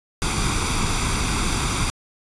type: noise with comb filter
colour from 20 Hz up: pink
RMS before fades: -22 dBFS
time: 0.22-1.9 s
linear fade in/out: 0 ms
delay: 0.84 ms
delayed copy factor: +0.65
effects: resampled to 24000 Hz

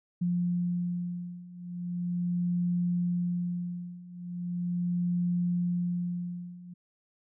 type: beating tone pair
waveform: sine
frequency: 175.7 / 176.09 Hz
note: F3 / F3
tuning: +11 / +15 cents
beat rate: 0.39 Hz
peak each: -32 / -30 dBFS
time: 0.21-6.74 s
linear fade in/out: 10 ms
effects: none

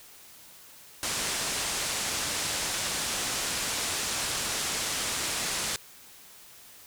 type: low-pass noise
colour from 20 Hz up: white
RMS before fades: -31 dBFS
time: 1.03-5.76 s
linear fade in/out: 0 ms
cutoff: 9200 Hz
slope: 24 dB/octave
effects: white hiss -51 dBFS RMS until 6.86 s

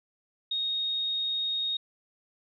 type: tone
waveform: sine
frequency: 3729 Hz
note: A#7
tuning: in tune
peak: -27 dBFS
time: 0.51-1.77 s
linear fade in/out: 5 ms
effects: none

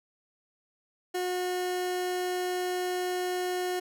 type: tone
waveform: 30% pulse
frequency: 362.4 Hz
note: F#4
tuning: 36 cents flat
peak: -26 dBFS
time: 1.14-3.8 s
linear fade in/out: 10 ms
effects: none

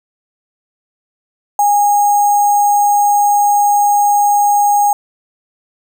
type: tone with sample-and-hold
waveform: sine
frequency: 819 Hz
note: G#5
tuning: 24 cents flat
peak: -8 dBFS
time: 1.59-4.93 s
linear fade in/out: 2 ms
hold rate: 7350 Hz
effects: none

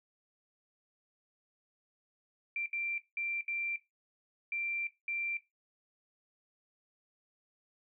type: tone bursts at uneven times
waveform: sine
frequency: 2359 Hz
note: D7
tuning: 7 cents sharp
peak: -33 dBFS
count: 6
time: 2.56-2.66 / 2.73-2.98 / 3.17-3.41 / 3.48-3.76 / 4.52-4.87 / 5.08-5.37 s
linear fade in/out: 2 ms
effects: noise-tail reverb RT60 0.2 s tail -17 dB re dry

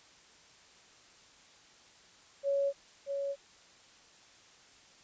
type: tone with echo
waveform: sine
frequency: 558 Hz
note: C#5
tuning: 11 cents sharp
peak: -27 dBFS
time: 2.43-2.73 s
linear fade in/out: 50 ms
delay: 630 ms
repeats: 1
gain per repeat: -5 dB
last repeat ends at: 3.36 s
effects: white hiss -59 dBFS RMS until 5.03 s + resampled to 16000 Hz

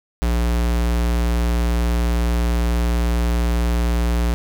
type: tone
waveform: square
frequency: 58.9 Hz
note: A#1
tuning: 19 cents sharp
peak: -17 dBFS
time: 0.22-4.34 s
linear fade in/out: 0 ms
effects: none

